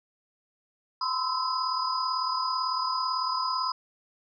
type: tone cluster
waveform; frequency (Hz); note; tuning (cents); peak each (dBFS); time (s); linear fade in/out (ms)
sine; 1003 / 1041 / 1305 / 4963; B5 / C6 / E6 / D#8; +26 / -9 / -18 / -5; -34 / -29 / -33 / -32; 1.01-3.72; 5
effects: none